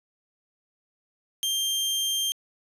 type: tone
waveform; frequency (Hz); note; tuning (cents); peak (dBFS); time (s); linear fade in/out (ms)
sawtooth; 3175; G7; +21; -21; 1.43-2.32; 0
effects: resampled to 32000 Hz + 10-bit

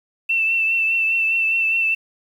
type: tone with vibrato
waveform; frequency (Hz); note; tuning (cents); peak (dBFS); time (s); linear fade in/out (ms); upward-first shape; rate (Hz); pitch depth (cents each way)
sine; 2673; E7; +23; -16; 0.29-1.95; 10; triangle; 4.9; 33
effects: 8-bit

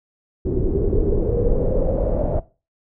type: noise with low-pass filter sweep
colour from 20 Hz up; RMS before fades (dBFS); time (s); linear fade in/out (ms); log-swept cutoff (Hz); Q
brown; -19; 0.45-2.4; 10; 360 to 620; 7.8
effects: noise-tail reverb RT60 0.3 s tail -18 dB re dry

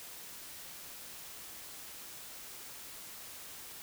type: silence
effects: white hiss -48 dBFS RMS until 3.82 s

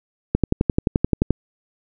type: click train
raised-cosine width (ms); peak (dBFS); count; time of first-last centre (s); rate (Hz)
3; -3; 12; 0.35-1.307; 11.5
effects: none

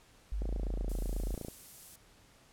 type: linear two-way sweep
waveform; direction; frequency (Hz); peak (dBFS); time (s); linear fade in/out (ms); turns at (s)
sine; down then up; 51.1 to 41.37 to 45.15; -32; 0.32-1.35; 0; 1
type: click train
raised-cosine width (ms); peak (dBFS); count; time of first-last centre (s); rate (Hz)
2; -27; 31; 0.42-1.484; 28.2
type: noise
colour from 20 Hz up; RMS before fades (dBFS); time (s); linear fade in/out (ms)
violet; -47; 0.89-1.96; 5
effects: pink hiss -62 dBFS RMS until 2.52 s + low-pass 11000 Hz 12 dB/octave

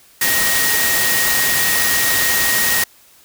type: tone in noise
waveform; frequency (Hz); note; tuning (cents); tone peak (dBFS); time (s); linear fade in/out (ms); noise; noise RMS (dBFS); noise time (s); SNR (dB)
sine; 1877; A#6; +11; -19; 0.21-2.84; 5; white; -17; 0.21-2.84; -5
effects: white hiss -49 dBFS RMS until 3.24 s

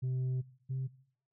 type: tone pair in turn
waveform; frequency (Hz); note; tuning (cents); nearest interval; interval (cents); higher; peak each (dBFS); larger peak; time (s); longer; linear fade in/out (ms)
sine; 128.5 / 131.66; C3 / C3; -31 / +11; unison; 42; second; -28 / -31; first; 0.02-0.42 / 0.69-0.88; first; 20
effects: noise-tail reverb RT60 0.6 s tail -20 dB re dry + tanh soft clip ceiling -30 dBFS

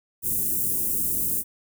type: band-stop noise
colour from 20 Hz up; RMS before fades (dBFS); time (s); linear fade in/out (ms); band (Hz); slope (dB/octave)
white; -25; 0.22-1.44; 50; 370 to 9000; 24
effects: none

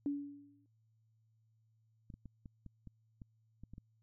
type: tone with exponential decay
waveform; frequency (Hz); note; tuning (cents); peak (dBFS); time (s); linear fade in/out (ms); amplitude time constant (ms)
sine; 285.4; D4; -49; -31; 0.06-0.66; 1; 130
type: clicks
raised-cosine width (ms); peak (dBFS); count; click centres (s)
5; -38; 10; 2.102 / 2.14 / 2.257 / 2.458 / 2.663 / 2.873 / 3.218 / 3.636 / 3.736 / 3.781
effects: added 111 Hz sine -70 dBFS peak until 4.02 s

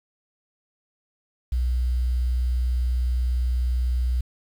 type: tone with quantisation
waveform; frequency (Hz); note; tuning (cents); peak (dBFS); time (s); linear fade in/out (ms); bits
sine; 61.74; B1; 0; -20; 1.52-4.21; 5; 8
effects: none

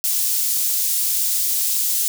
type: high-pass noise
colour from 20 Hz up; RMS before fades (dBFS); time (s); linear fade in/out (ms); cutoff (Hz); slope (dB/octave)
white; -20; 0.04-2.08; 0; 5500; 12
effects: none

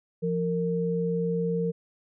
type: tone pair together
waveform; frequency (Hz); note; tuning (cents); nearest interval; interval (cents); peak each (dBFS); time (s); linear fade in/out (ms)
sine; 172.27 / 459.9; F3 / A#4; -23 / -23; octave + perfect fourth; 1700; -27; 0.22-1.72; 20
effects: none

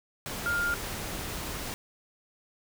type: tone in noise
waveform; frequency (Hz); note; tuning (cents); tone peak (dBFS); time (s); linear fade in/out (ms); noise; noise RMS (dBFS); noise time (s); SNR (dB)
sine; 1408; F6; +14; -26; 0.46-0.74; 0; pink; -36; 0.26-1.74; +7
effects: none

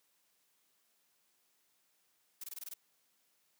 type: noise bursts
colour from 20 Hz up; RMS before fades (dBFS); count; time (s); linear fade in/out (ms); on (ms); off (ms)
blue; -44; 7; 2.41-2.739; 5; 29; 21
effects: white hiss -75 dBFS RMS until 3.59 s + high-pass 150 Hz 12 dB/octave

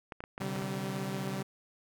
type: clicks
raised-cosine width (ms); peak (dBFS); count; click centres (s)
0.5; -25; 7; 0.122 / 0.205 / 0.239 / 0.379 / 0.418 / 0.562 / 0.622
type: chord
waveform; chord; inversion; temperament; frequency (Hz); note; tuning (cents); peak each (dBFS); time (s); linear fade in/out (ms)
sawtooth; C suspended second; none; equal with one note detuned; 130.81 / 146.83 / 192.52; C3 / D3 / G3; 0 / 0 / -31; -35 / -37 / -32; 0.4-1.43; 10
effects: none

